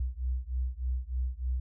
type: beating tone pair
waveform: sine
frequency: 61.5 / 64.8 Hz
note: B1 / C2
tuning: -7 / -16 cents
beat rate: 3.3 Hz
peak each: -32 / -33 dBFS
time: 0-1.6 s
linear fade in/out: 5 ms
effects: none